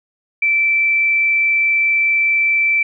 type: tone with frequency modulation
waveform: sine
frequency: 2330 Hz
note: D7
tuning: 14 cents flat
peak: -12 dBFS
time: 0.42-2.83 s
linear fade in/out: 5 ms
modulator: 24.8 Hz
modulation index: 0.36
effects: none